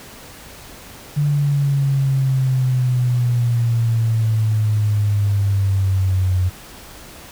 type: exponential sweep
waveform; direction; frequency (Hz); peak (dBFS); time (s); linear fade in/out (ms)
sine; down; 147.2 to 90.8; -14; 1.16-6.5; 20
effects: pink hiss -39 dBFS RMS until 7.31 s